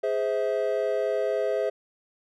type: chord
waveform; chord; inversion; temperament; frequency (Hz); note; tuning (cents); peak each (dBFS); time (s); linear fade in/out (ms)
triangle; Ab augmented; none; just; 415.3 / 519.1 / 648.9; Ab4 / C5 / E5; 0 / -14 / -27; -26; 0.03-1.7; 10
effects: none